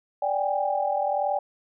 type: tone cluster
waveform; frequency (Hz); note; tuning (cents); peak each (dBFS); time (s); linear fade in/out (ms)
sine; 585 / 774 / 815; D5 / G5 / G#5; -7 / -22 / -33; -27; 0.22-1.39; 5
effects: none